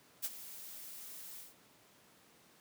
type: noise with ADSR envelope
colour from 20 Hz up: blue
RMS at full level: -35 dBFS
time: 0.22-1.55 s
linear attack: 28 ms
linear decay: 36 ms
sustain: -14 dB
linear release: 170 ms
effects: pink hiss -64 dBFS RMS until 2.6 s + high-pass 150 Hz 12 dB/octave